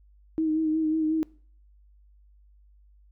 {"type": "tone with vibrato", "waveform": "sine", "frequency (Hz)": 314.8, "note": "D#4", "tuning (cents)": 20, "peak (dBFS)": -22, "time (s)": [0.38, 1.23], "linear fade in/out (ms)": 0, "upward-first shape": "sine", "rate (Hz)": 5.5, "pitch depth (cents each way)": 31, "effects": ["noise-tail reverb RT60 0.5 s tail -23 dB re dry", "added 50 Hz sine -54 dBFS peak until 3.11 s"]}